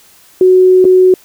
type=tone with dropouts; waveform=sine; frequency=370 Hz; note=F#4; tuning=in tune; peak=-3 dBFS; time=0.41-1.14 s; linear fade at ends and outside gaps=2 ms; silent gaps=0.844-0.851 s; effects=white hiss -44 dBFS RMS until 1.24 s